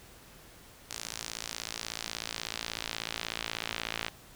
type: tone with band-pass filter sweep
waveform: sawtooth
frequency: 56.4 Hz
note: A1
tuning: 44 cents sharp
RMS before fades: -39 dBFS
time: 0.9-4.09 s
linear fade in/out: 10 ms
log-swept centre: 6600 to 2900 Hz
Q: 1.2
effects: pink hiss -54 dBFS RMS until 4.35 s